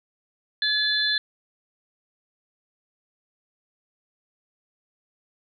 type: tone cluster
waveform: sine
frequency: 1706 / 3493 / 4100 Hz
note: G#6 / A7 / C8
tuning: +46 / -13 / -36 cents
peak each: -25 dBFS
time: 0.62-1.18 s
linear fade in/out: 2 ms
effects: none